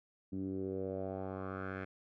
10% pulse tone with low-pass filter sweep, 95.2 Hz, F#2, 50 cents sharp, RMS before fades -40 dBFS, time 0.32-1.85 s, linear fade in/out 10 ms, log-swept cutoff 250 to 1900 Hz, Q 3.2, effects none

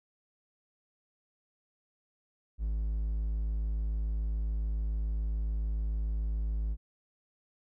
triangle tone, 53.5 Hz, A1, 48 cents flat, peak -27 dBFS, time 2.58-6.77 s, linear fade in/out 50 ms, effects none

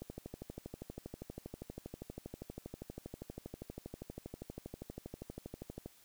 click train, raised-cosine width 2 ms, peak -30 dBFS, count 74, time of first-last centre 0.02-5.86 s, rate 12.5 Hz, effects white hiss -64 dBFS RMS until 6.04 s

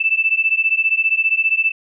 sine beating tone pair, 2637 / 2652 Hz, E7 / E7, 0 / +10 cents, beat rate 15 Hz, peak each -17 dBFS, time 0-1.72 s, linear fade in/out 10 ms, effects none

